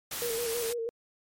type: noise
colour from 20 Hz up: white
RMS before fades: -35 dBFS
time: 0.11-0.73 s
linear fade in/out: 5 ms
type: tone with vibrato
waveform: sine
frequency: 466.5 Hz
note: A#4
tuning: 1 cent sharp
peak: -30 dBFS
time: 0.22-0.89 s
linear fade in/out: 0 ms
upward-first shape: square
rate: 6.2 Hz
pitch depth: 40 cents each way
effects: MP3 64 kbps